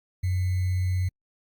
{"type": "tone with sample-and-hold", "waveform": "sine", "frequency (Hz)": 91.6, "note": "F#2", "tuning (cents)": -17, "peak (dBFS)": -22, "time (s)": [0.23, 1.09], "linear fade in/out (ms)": 10, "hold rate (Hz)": 2100, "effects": ["Opus 48 kbps"]}